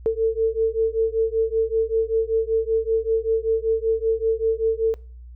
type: beating tone pair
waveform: sine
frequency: 445.3 / 450.5 Hz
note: A4 / A4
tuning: +21 / +41 cents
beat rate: 5.2 Hz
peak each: -21 dBFS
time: 0.06-4.94 s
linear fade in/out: 0 ms
effects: noise-tail reverb RT60 0.4 s tail -22 dB re dry + added 60 Hz sine -38 dBFS peak until 5.35 s